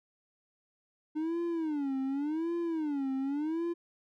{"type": "tone with vibrato", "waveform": "triangle", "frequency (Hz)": 301.6, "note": "D4", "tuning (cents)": 46, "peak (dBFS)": -28, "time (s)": [1.15, 3.74], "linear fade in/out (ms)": 20, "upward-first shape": "sine", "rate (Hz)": 0.88, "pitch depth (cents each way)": 220, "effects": []}